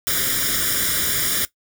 white noise with comb filter, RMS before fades -21 dBFS, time 0.07-1.45 s, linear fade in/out 0 ms, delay 0.57 ms, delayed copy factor +0.9, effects noise-tail reverb RT60 0.1 s tail -17 dB re dry

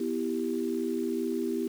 sine chord, E minor, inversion second, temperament equal, 246.9 / 329.6 / 392 Hz, B3 / E4 / G4, 0 / 0 / 0 cents, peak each -32 dBFS, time 0-1.68 s, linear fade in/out 5 ms, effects 8-bit

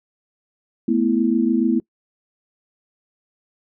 sine chord, A suspended second, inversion none, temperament equal, 220 / 246.9 / 329.6 Hz, A3 / B3 / E4, 0 / 0 / 0 cents, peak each -20 / -19 / -20 dBFS, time 0.88-1.8 s, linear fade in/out 5 ms, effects noise-tail reverb RT60 0.1 s tail -24 dB re dry

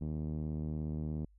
5% pulse tone with low-pass filter, 77 Hz, D#2, 17 cents flat, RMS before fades -37 dBFS, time 0.01-1.25 s, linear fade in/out 5 ms, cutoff 190 Hz, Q 1.2, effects added 50 Hz sine -60 dBFS peak until 1.38 s

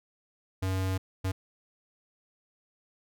square tone bursts at uneven times, 94.4 Hz, F#2, 35 cents sharp, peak -28 dBFS, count 2, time 0.62-0.98 / 1.24-1.32 s, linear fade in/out 10 ms, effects none

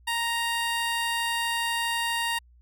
15% pulse tone, 932.3 Hz, A#5, in tune, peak -19 dBFS, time 0.07-2.39 s, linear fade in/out 10 ms, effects added 60 Hz sine -53 dBFS peak until 2.61 s

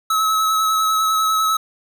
square tone with vibrato, 1291 Hz, E6, 37 cents flat, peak -16 dBFS, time 0.1-1.57 s, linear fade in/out 5 ms, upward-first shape sine, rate 10 Hz, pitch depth 19 cents each way, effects none

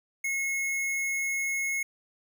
square tone, 2174 Hz, C#7, 34 cents flat, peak -28 dBFS, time 0.24-1.83 s, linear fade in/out 5 ms, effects none

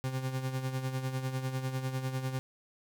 40% pulse tone with tremolo, 130.81 Hz, C3, in tune, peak -29 dBFS, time 0.04-2.39 s, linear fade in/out 0 ms, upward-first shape sine, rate 10 Hz, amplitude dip 60%, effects none

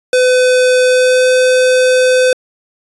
square tone with pitch glide, 505 to 508.8 Hz, B4 to C5, +39 to -48 cents, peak -8 dBFS, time 0.13-2.33 s, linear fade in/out 2 ms, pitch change +13 cents, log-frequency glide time 0.84-1.29 s, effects resampled to 24000 Hz

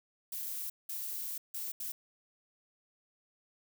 violet noise bursts at uneven times, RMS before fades -39 dBFS, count 4, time 0.32-0.7 / 0.89-1.38 / 1.54-1.72 / 1.8-1.92 s, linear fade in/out 5 ms, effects none

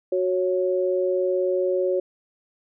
sine tone pair together, 368.7 / 553 Hz, F#4 / C#5, -6 / -4 cents, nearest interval perfect fifth, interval 702 cents, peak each -22 / -23 dBFS, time 0.12-2 s, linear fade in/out 5 ms, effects none

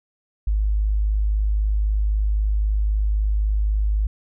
sine tone, 51.91 Hz, G#1, in tune, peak -17 dBFS, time 0.47-4.07 s, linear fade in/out 5 ms, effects none

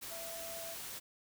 sine tone in noise, 666 Hz, E5, 18 cents sharp, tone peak -46 dBFS, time 0.1-0.75 s, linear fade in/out 20 ms, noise white, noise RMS -45 dBFS, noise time 0.01-1 s, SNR -4 dB, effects none

